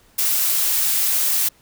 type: noise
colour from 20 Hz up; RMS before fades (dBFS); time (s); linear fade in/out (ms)
blue; -19; 0.18-1.49; 10
effects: pink hiss -55 dBFS RMS until 1.61 s